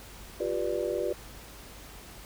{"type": "chord", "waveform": "sine", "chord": "G dominant seventh", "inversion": "third", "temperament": "just", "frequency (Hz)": [352.8, 392, 490, 588], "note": ["F4", "G4", "B4", "D5"], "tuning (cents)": [18, 0, -14, 2], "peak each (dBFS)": -33, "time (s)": [0.4, 1.13], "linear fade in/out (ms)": 5, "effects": ["added 50 Hz sine -51 dBFS peak until 2.25 s", "pink hiss -48 dBFS RMS until 2.25 s"]}